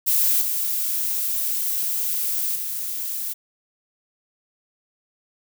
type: noise with level steps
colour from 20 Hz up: violet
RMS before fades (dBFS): -19 / -24 / -28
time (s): 0.06-3.34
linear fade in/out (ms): 20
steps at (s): 0.41 / 2.55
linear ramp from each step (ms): 10
effects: none